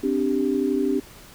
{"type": "chord", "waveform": "sine", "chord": "C suspended second", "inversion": "none", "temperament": "equal", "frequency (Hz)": [261.6, 293.7, 392], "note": ["C4", "D4", "G4"], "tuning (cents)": [0, 0, 0], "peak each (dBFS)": -24, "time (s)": [0.03, 1], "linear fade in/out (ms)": 10, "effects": ["pink hiss -46 dBFS RMS until 1.34 s"]}